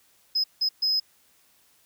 sine tone bursts at uneven times, 5080 Hz, D#8, 35 cents sharp, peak -19 dBFS, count 3, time 0.35-0.44 / 0.61-0.69 / 0.82-1 s, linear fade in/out 10 ms, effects tanh soft clip ceiling -19 dBFS + white hiss -62 dBFS RMS until 1.85 s

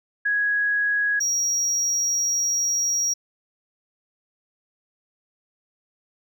sine / triangle tone pair in turn, 1664 / 5672 Hz, G#6 / F8, +3 / +26 cents, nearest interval octave + major sixth, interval 2123 cents, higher second, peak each -19 dBFS, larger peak neither, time 0.25-1.2 / 1.2-3.14 s, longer second, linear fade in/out 10 ms, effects none

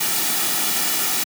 white noise with comb filter, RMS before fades -21 dBFS, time 0-1.24 s, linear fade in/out 10 ms, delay 1.9 ms, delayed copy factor -0.5, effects high-pass 150 Hz 12 dB/octave

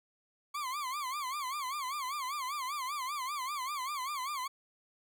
40% pulse tone with vibrato, 1101 Hz, C#6, 12 cents flat, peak -34 dBFS, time 0.54-4.48 s, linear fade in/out 10 ms, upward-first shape sine, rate 5.1 Hz, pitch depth 160 cents each way, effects none

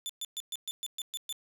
sawtooth tone bursts, 3514 Hz, A7, 3 cents flat, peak -31 dBFS, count 9, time 0.06-1.326 s, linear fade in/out 0 ms, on 34 ms, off 120 ms, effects none

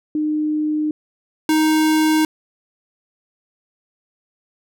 sine / square tone pair in turn, 304.7 / 312 Hz, D#4 / D#4, -36 / +5 cents, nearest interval unison, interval 41 cents, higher second, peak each -17 / -14 dBFS, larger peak second, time 0.15-0.91 / 1.49-2.25 s, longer neither, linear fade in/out 2 ms, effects none

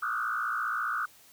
sine tone with frequency modulation, 1343 Hz, E6, 32 cents sharp, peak -28 dBFS, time 0.02-1.06 s, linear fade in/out 10 ms, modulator 57.5 Hz, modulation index 3, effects white hiss -57 dBFS RMS until 1.32 s

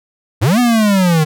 square linear two-way sweep, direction up then down, 87.31 to 249.9 to 150.2 Hz, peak -10 dBFS, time 0.41-1.25 s, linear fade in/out 20 ms, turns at 0.59 s, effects none

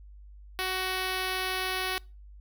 5% pulse tone with notch filter, 373.4 Hz, F#4, 16 cents sharp, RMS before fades -31 dBFS, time 0.59-1.98 s, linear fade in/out 0 ms, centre 7300 Hz, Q 1.3, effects noise-tail reverb RT60 0.3 s tail -24 dB re dry + added 50 Hz sine -46 dBFS peak until 2.4 s

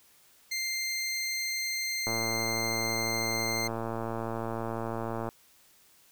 20% pulse tone, 2096 Hz, C7, 2 cents sharp, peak -25 dBFS, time 0.51-3.68 s, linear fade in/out 10 ms
click train, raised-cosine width 1 ms, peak -20 dBFS, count 368, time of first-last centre 2.07-5.289 s, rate 114 Hz
effects white hiss -61 dBFS RMS until 6.11 s

